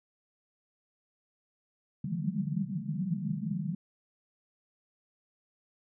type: band-pass noise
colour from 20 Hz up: white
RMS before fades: -33 dBFS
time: 2.04-3.75 s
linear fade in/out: 5 ms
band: 140 to 210 Hz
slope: 96 dB/octave
effects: none